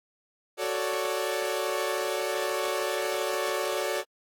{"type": "chord", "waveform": "sawtooth", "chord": "D major seventh", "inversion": "first", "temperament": "equal", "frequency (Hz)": [370, 440, 554.4, 587.3], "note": ["F#4", "A4", "C#5", "D5"], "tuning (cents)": [0, 0, 0, 0], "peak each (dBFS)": -29, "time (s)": [0.57, 4.04], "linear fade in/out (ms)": 50, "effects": ["AAC 64 kbps"]}